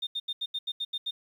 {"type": "tone bursts", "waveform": "sine", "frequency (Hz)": 3643, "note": "A#7", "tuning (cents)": -41, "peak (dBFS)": -28, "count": 9, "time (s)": [0.02, 1.11], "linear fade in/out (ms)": 10, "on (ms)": 50, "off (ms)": 80, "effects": ["tanh soft clip ceiling -24 dBFS", "10-bit"]}